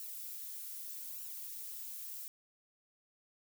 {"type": "noise with flanger", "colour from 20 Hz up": "violet", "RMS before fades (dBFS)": -45, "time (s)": [0, 2.28], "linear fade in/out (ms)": 0, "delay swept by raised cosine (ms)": [0.7, 5.9], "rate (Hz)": 0.82, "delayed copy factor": 0.8, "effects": []}